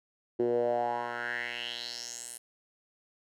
10% pulse tone with band-pass filter sweep, 119.7 Hz, A#2, 46 cents sharp, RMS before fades -33 dBFS, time 0.39-2.38 s, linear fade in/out 10 ms, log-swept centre 360 to 10000 Hz, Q 4.5, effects none

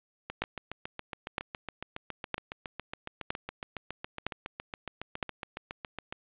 two click trains, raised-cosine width 0.3 ms, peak -20 / -13 dBFS, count 43 / 6, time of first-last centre 0.3-6.125 / 0.42-5.228 s, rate 7.21 / 1.04 Hz, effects resampled to 8000 Hz + 9-bit

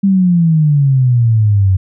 sine exponential sweep, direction down, 199.8 to 92.5 Hz, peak -7 dBFS, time 0.03-1.77 s, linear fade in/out 10 ms, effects none

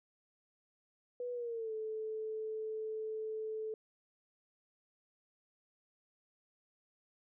sine tone with pitch glide, 490 to 436.5 Hz, B4 to A4, -14 to -14 cents, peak -37 dBFS, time 1.2-3.74 s, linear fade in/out 2 ms, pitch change -200 cents, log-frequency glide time 1.33-1.73 s, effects none

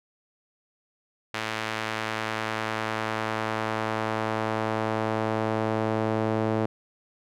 sawtooth tone with band-pass filter sweep, 110 Hz, A2, in tune, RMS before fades -28 dBFS, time 1.34-6.66 s, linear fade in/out 5 ms, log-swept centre 2200 to 490 Hz, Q 0.81, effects none

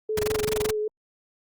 sine tone with vibrato, 428.3 Hz, A4, 47 cents flat, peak -24 dBFS, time 0.09-0.88 s, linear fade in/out 5 ms, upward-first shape sine, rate 5.3 Hz, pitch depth 23 cents each way
pink noise bursts, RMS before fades -27 dBFS, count 13, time 0.17-0.708 s, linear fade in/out 5 ms, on 22 ms, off 21 ms
effects Opus 32 kbps

